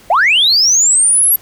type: linear sweep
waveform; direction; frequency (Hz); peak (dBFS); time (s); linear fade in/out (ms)
sine; up; 601 to 11680; -6; 0.1-1.36; 5
effects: tanh soft clip ceiling -4 dBFS + pink hiss -43 dBFS RMS until 1.41 s